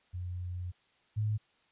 sine tone pair in turn, 89.5 / 106.83 Hz, F2 / G#2, +43 / +49 cents, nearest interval minor third, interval 306 cents, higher second, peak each -35 / -28 dBFS, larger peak second, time 0.13-0.72 / 1.16-1.38 s, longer first, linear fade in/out 20 ms, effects white hiss -69 dBFS RMS until 1.71 s + resampled to 8000 Hz

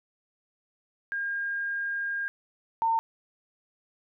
sine tone pair in turn, 1614 / 907.5 Hz, G#6 / A#5, -50 / -47 cents, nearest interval minor seventh, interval 997 cents, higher first, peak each -28 / -22 dBFS, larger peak second, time 1.12-2.28 / 2.82-2.99 s, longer first, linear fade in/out 0 ms, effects none

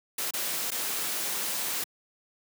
white noise with dropouts, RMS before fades -31 dBFS, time 0.18-1.84 s, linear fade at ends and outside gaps 5 ms, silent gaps 0.309-0.336 / 0.706-0.716 s, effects high-pass 200 Hz 12 dB/octave

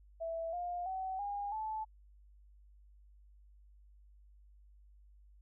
sine tone with pitch steps, 659.3 / 706.6 / 757.3 / 811.7 / 870 Hz, E5 / F5 / F#5 / G#5 / A5, 0 / +20 / +40 / -40 / -20 cents, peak -36 dBFS, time 0.2-1.85 s, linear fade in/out 20 ms, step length 330 ms, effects added 50 Hz sine -58 dBFS peak until 5.41 s

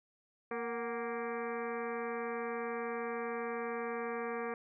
harmonic tone with a mistuned harmonic, 233.1 Hz, A#3, in tune, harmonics 1 / 2 / 3 / 4 / 5 / 6 / 7 / 8 / 9 / 10, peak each -44 / -38 / -45 / -49 / -44 / -52 / -48 / -51 / -52 / -51 dBFS, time 0.51-4.54 s, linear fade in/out 2 ms, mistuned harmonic 3, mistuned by +97 cents, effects none

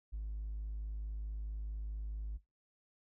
sine tone with hard clipping, 52.3 Hz, G#1, 13 cents sharp, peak -38 dBFS, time 0.12-2.38 s, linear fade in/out 20 ms, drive 1 dB, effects noise-tail reverb RT60 0.2 s tail -18 dB re dry

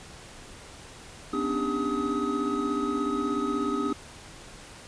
triangle tone cluster, 248.3 / 282.2 / 298.8 / 398.7 / 1266 Hz, B3 / C#4 / D4 / G4 / D#6, +9 / +31 / +30 / +29 / +30 cents, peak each -30 dBFS, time 1.33-3.93 s, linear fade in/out 5 ms, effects pink hiss -46 dBFS RMS until 4.87 s + resampled to 22050 Hz

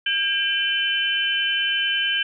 sine tone cluster, 1607 / 2379 / 2691 / 3048 Hz, G6 / D7 / E7 / G7, +43 / +22 / +35 / -49 cents, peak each -24 / -29 / -31 / -22 dBFS, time 0.06-2.23 s, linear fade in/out 5 ms, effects none

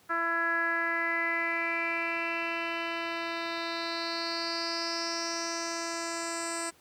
10% pulse tone with low-pass filter sweep, 334.7 Hz, E4, 26 cents sharp, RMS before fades -32 dBFS, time 0.09-6.71 s, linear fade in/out 20 ms, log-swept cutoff 1500 to 8200 Hz, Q 6.1, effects pink hiss -61 dBFS RMS until 6.8 s + high-pass 100 Hz 12 dB/octave

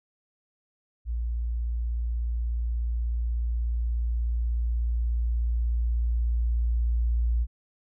sine tone with level ramp, 58.27 Hz, A#1, in tune, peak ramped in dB -26 to -21 dBFS, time 1.05-7.47 s, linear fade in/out 50 ms, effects none

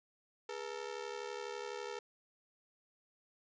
sawtooth ring-modulated tone, 448.8 Hz, A4, 34 cents sharp, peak -34 dBFS, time 0.49-1.99 s, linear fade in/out 0 ms, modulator 36 Hz, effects resampled to 16000 Hz

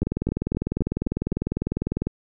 two click trains, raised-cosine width 3 ms, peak -14 / -10 dBFS, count 6 / 42, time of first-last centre 0.03-1.325 / 0.02-2.07 s, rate 3.86 / 20 Hz, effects none

